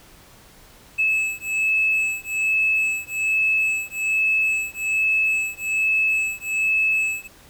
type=beating tone pair; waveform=triangle; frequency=2600 / 2601.2 Hz; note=E7 / E7; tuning=-24 / -24 cents; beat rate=1.2 Hz; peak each=-19 / -19 dBFS; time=0.98-7.28 s; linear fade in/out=20 ms; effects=tanh soft clip ceiling -14 dBFS + pink hiss -49 dBFS RMS until 7.49 s

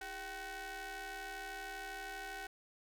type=ring-modulated tone; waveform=sawtooth; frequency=367.9 Hz; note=F#4; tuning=10 cents flat; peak=-36 dBFS; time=0.01-2.47 s; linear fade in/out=5 ms; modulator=1140 Hz; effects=none

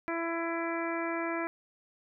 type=harmonic tone; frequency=333.9 Hz; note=E4; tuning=22 cents sharp; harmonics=1 / 2 / 3 / 4 / 5 / 6 / 7; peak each=-34 / -37 / -39 / -40 / -41 / -42 / -42 dBFS; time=0.08-1.47 s; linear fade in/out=0 ms; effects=none

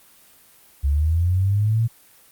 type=linear sweep; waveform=sine; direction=up; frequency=67.6 to 116.8 Hz; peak=-16 dBFS; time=0.83-1.88 s; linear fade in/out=20 ms; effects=white hiss -52 dBFS RMS until 2.31 s + Opus 32 kbps

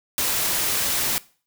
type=noise; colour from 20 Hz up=white; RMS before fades=-23 dBFS; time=0.18-1.18 s; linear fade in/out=0 ms; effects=noise-tail reverb RT60 0.4 s tail -20 dB re dry

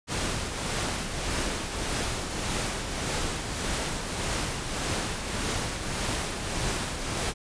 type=noise with tremolo; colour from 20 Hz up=pink; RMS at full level=-28 dBFS; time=0.07-7.34 s; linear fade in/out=50 ms; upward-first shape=triangle; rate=1.7 Hz; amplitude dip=50%; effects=resampled to 22050 Hz

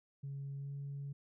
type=tone with pitch glide; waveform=sine; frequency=139 to 140.53 Hz; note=C#3 to C#3; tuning=+5 to +24 cents; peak=-39 dBFS; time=0.23-1.13 s; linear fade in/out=10 ms; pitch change=+19 cents; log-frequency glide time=0.57-0.72 s; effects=tanh soft clip ceiling -37 dBFS

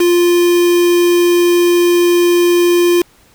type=tone with quantisation; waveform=triangle; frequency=349.2 Hz; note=F4; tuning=in tune; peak=-6 dBFS; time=0-3.02 s; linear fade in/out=5 ms; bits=3; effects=pink hiss -49 dBFS RMS until 3.34 s

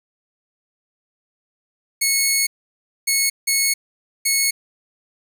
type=tone bursts at uneven times; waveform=10% pulse; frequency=2194 Hz; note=C#7; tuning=18 cents flat; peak=-7 dBFS; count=4; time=2.01-2.47 / 3.07-3.3 / 3.47-3.74 / 4.25-4.51 s; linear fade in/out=10 ms; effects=none

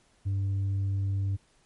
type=tone with tanh clipping; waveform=triangle; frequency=98 Hz; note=G2; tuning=in tune; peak=-26 dBFS; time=0.25-1.37 s; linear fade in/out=20 ms; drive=7 dB; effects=pink hiss -65 dBFS RMS until 1.65 s + MP3 48 kbps

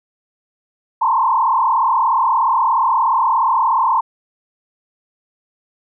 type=tone with frequency modulation; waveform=sine; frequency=980 Hz; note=B5; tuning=14 cents flat; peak=-12 dBFS; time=1.01-4.01 s; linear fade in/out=10 ms; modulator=36.9 Hz; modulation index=2.7; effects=none

